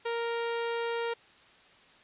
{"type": "tone", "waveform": "sawtooth", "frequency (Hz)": 466.2, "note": "A#4", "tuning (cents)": 0, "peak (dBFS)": -26, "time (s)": [0.05, 1.14], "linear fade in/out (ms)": 10, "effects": ["white hiss -58 dBFS RMS until 2.03 s", "resampled to 8000 Hz"]}